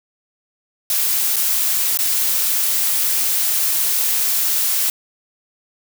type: noise with dropouts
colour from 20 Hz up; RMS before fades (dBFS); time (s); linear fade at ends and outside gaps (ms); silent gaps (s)
blue; -18; 0.9-4.9; 1; 1.36-1.365 / 1.973-1.989
effects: none